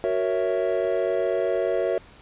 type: chord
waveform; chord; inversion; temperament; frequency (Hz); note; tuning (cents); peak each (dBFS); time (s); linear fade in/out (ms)
triangle; F# dominant seventh; none; equal; 370 / 466.2 / 554.4 / 659.3; F#4 / A#4 / C#5 / E5; 0 / 0 / 0 / 0; -25; 0.04-1.98; 0
effects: pink hiss -50 dBFS RMS until 2.21 s + resampled to 8000 Hz